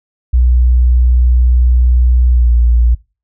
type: tone with pitch glide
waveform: sine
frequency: 61.4 to 58.97 Hz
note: B1 to A#1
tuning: -9 to +21 cents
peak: -6 dBFS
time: 0.33-2.95 s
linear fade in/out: 10 ms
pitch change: -70 cents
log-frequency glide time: 2.32-2.5 s
effects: noise-tail reverb RT60 0.3 s tail -22 dB re dry